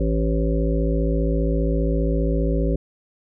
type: harmonic tone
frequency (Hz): 55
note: A1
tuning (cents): 0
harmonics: 1 / 3 / 5 / 7 / 9 / 10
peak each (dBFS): -20 / -25 / -27 / -28 / -30 / -30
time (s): 0-2.76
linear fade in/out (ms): 5
effects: none